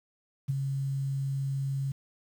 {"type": "tone with ADSR envelope", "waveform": "sine", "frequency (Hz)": 136.6, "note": "C#3", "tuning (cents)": -25, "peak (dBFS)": -23, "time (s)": [0.48, 1.92], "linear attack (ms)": 20, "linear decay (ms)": 16, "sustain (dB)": -5, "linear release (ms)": 7, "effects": ["9-bit"]}